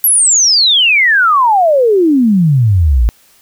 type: exponential sweep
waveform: sine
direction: down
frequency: 11970 to 52.3 Hz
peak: -6 dBFS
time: 0.04-3.09 s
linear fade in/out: 0 ms
effects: white hiss -48 dBFS RMS until 3.41 s